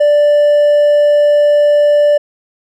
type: tone with hard clipping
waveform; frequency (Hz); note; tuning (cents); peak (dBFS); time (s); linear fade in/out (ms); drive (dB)
triangle; 587.3; D5; 0; -7; 0-2.18; 10; 5
effects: none